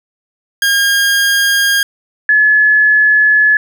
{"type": "tone pair in turn", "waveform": ["sawtooth", "sine"], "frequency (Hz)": [1620, 1710.4], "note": ["G#6", "A6"], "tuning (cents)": [-43, -49], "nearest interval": "minor second", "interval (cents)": 94, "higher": "second", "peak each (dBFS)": -6, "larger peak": "neither", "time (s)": [[0.62, 1.83], [2.29, 3.57]], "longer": "second", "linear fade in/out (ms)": 2, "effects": []}